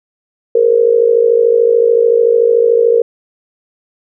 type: tone with amplitude modulation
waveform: sine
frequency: 466.2 Hz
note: A#4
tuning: in tune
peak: -3 dBFS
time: 0.55-3.02 s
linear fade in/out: 5 ms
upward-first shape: sine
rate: 53.6 Hz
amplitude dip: 80%
effects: none